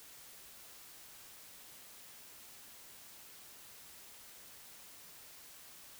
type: silence
effects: white hiss -55 dBFS RMS until 5.99 s